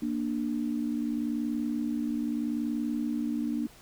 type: tone pair together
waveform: sine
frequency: 234.9 / 295.7 Hz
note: A#3 / D4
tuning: +13 / +12 cents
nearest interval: major third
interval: 399 cents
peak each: -30 / -31 dBFS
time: 0.02-3.67 s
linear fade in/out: 5 ms
effects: pink hiss -54 dBFS RMS until 3.81 s